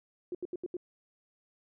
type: tone bursts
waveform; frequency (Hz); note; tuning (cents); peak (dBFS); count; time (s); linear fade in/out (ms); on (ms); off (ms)
sine; 356.6; F4; +36; -33; 5; 0.32-0.768; 2; 28; 77
effects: none